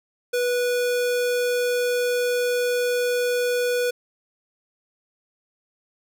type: tone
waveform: square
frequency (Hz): 490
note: B4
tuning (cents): -14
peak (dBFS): -21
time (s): 0.33-3.91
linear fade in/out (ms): 10
effects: none